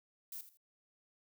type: noise with echo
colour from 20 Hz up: violet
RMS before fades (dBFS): -45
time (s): 0.32-0.41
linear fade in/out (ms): 2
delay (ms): 81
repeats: 2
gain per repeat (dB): -12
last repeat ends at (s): 0.572
effects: none